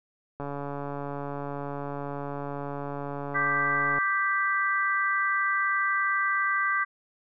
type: click train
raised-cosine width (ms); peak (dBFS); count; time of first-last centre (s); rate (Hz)
1; -21; 510; 0.4-3.985; 142
type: chord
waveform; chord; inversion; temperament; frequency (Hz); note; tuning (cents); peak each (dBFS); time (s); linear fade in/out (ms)
sine; G major; second; equal; 1174.7 / 1568 / 1975.5; D6 / G6 / B6; 0 / 0 / 0; -27 / -27 / -29; 3.34-6.85; 20
effects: none